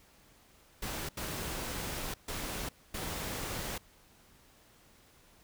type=noise bursts at uneven times; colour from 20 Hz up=pink; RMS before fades=-38 dBFS; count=4; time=0.82-1.09 / 1.17-2.14 / 2.28-2.69 / 2.94-3.78 s; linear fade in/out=5 ms; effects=pink hiss -62 dBFS RMS until 5.43 s